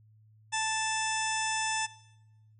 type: harmonic tone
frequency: 880 Hz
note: A5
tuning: in tune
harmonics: 1 / 2 / 3 / 4 / 6 / 7 / 8 / 9 / 10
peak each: -32 / -35 / -37 / -38 / -40 / -40 / -41 / -42 / -42 dBFS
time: 0.52-1.87 s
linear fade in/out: 20 ms
effects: noise-tail reverb RT60 0.9 s tail -19 dB re dry + added 108 Hz sine -57 dBFS peak until 2.59 s